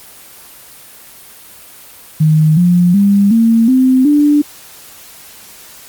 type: tone with pitch steps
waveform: sine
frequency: 155.56 / 176.64 / 200.6 / 227.8 / 258.6 / 293.7 Hz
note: D#3 / F3 / G3 / A#3 / C4 / D4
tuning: 0 / +20 / +40 / -40 / -20 / 0 cents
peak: -6 dBFS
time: 2.2-4.42 s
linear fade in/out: 10 ms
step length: 370 ms
effects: white hiss -37 dBFS RMS until 5.88 s + Opus 24 kbps